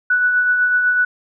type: tone with tremolo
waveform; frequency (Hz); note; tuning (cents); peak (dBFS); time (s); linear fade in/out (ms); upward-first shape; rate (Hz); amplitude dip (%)
sine; 1480; F#6; 0; -11; 0.1-1.05; 5; triangle; 8; 40
effects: none